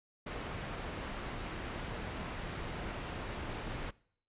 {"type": "low-pass noise", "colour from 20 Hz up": "pink", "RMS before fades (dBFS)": -41, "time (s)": [0.26, 3.91], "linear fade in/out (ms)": 10, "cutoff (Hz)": 2900, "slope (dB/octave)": 12, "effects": ["noise-tail reverb RT60 0.6 s tail -23 dB re dry", "resampled to 8000 Hz"]}